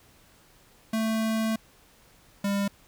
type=tone pair in turn; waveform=square; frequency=221.6 / 200.1 Hz; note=A3 / G3; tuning=+13 / +36 cents; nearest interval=major second; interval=177 cents; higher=first; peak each=-25 dBFS; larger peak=neither; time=0.93-1.56 / 2.44-2.68 s; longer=first; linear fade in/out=5 ms; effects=pink hiss -58 dBFS RMS until 2.87 s